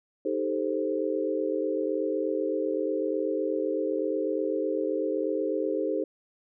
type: chord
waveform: sine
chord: A half-diminished seventh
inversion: second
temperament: equal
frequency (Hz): 311.1 / 392 / 440 / 523.3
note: Eb4 / G4 / A4 / C5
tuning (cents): 0 / 0 / 0 / 0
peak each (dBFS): -31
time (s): 0.25-6.04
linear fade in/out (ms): 5
effects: none